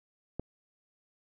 click, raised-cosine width 2 ms, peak -21 dBFS, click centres 0.396 s, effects none

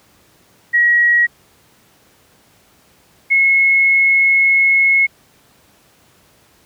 sine tone pair in turn, 1906 / 2177 Hz, A#6 / C#7, +38 / -32 cents, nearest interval major second, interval 230 cents, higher second, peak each -9 dBFS, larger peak neither, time 0.73-1.27 / 3.3-5.07 s, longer second, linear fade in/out 20 ms, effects pink hiss -52 dBFS RMS until 6.65 s + high-pass 80 Hz 12 dB/octave

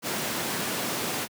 pink high-pass noise, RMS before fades -30 dBFS, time 0.02-1.28 s, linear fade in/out 50 ms, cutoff 160 Hz, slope 12 dB/octave, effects high-pass 100 Hz 12 dB/octave

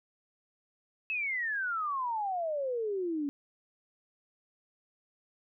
sine exponential sweep, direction down, 2637 to 277 Hz, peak -30 dBFS, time 1.1-3.29 s, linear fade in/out 0 ms, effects none

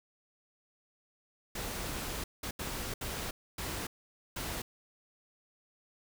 pink noise bursts at uneven times, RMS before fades -38 dBFS, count 6, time 1.55-2.24 / 2.43-2.51 / 2.59-2.94 / 3.01-3.31 / 3.58-3.87 / 4.36-4.62 s, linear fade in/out 5 ms, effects none

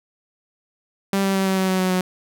sawtooth tone with pitch steps, 196 / 194.2 / 192.41 / 190.64 / 188.89 / 187.15 / 185.43 / 183.72 Hz, G3 / G3 / G3 / G3 / F#3 / F#3 / F#3 / F#3, 0 / -16 / -32 / -48 / +36 / +20 / +4 / -12 cents, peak -14 dBFS, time 1.13-2.01 s, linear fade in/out 2 ms, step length 110 ms, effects none

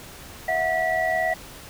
sine tone cluster, 650 / 729 / 1947 Hz, E5 / F#5 / B6, -24 / -26 / -25 cents, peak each -25 dBFS, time 0.48-1.34 s, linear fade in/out 5 ms, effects pink hiss -42 dBFS RMS until 1.69 s

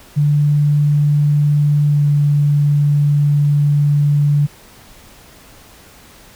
sine tone with pitch glide, 146.83 to 145.48 Hz, D3 to D3, 0 to -16 cents, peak -10 dBFS, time 0.16-4.47 s, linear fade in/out 20 ms, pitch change -16 cents, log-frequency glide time 1.87-2.03 s, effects pink hiss -43 dBFS RMS until 6.35 s

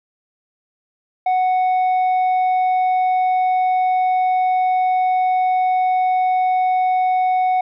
sine tone with tanh clipping, 740 Hz, F#5, in tune, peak -15 dBFS, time 1.26-7.61 s, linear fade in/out 5 ms, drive 4 dB, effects none

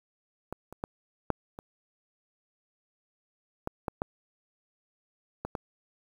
clicks, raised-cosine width 1 ms, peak -21 / -29 / -18 / -11 / -27 / -17 / -16 / -15 / -19 / -18 dBFS, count 10, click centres 0.526 / 0.726 / 0.839 / 1.303 / 1.589 / 3.674 / 3.882 / 4.019 / 5.45 / 5.552 s, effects 8-bit

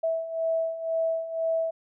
sine beating tone pair, 652 / 654 Hz, E5 / E5, -19 / -14 cents, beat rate 2 Hz, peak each -31 / -26 dBFS, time 0.03-1.71 s, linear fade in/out 10 ms, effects none

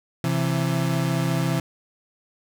35% pulse tone pair together, 132.4 / 166.81 Hz, C3 / E3, +21 / +21 cents, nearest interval major third, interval 400 cents, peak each -22 dBFS, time 0.24-1.6 s, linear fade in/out 2 ms, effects none

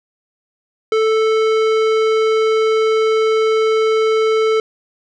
sine tone with tanh clipping, 440 Hz, A4, in tune, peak -14 dBFS, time 0.92-4.6 s, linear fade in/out 2 ms, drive 17 dB, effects none

